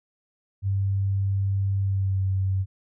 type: tone with pitch glide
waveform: sine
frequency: 98 to 95.6 Hz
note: G2 to G2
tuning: 0 to -43 cents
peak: -21 dBFS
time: 0.62-2.66 s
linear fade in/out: 50 ms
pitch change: -43 cents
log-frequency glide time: 1.81-2.22 s
effects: none